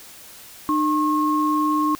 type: tone pair together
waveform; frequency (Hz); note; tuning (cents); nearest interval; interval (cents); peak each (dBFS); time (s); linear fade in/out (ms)
sine; 303.1 / 1080; D#4 / C#6; -45 / -45; octave + minor seventh; 2200; -20; 0.69-1.95; 0
effects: white hiss -43 dBFS RMS until 1.99 s